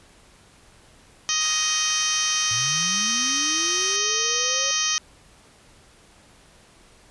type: harmonic tone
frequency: 625 Hz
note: D#5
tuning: 8 cents sharp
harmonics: 2 / 3 / 4 / 5 / 6 / 7 / 8 / 9 / 10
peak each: -32 / -32 / -32 / -28 / -33 / -33 / -32 / -26 / -26 dBFS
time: 1.29-4.98 s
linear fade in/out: 0 ms
type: high-pass noise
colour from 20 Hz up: pink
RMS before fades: -38 dBFS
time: 1.41-3.96 s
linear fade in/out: 0 ms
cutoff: 1500 Hz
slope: 12 dB/octave
type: linear sweep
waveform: sine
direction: up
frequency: 105.7 to 554.4 Hz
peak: -33 dBFS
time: 2.51-4.71 s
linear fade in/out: 0 ms
effects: pink hiss -53 dBFS RMS until 7.1 s + resampled to 24000 Hz